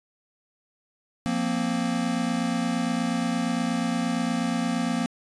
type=chord; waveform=square; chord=F suspended fourth; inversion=none; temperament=equal; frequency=174.61 / 233.1 / 261.6 Hz; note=F3 / Bb3 / C4; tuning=0 / 0 / 0 cents; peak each=-31 / -27 / -30 dBFS; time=1.26-5.06 s; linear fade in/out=0 ms; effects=resampled to 22050 Hz